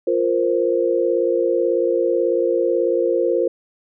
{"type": "chord", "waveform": "sine", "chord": "F suspended fourth", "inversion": "none", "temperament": "just", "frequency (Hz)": [349.2, 465.6, 523.8], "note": ["F4", "Bb4", "C5"], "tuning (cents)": [0, -2, 2], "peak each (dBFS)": -20, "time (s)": [0.07, 3.48], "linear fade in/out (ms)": 5, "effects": []}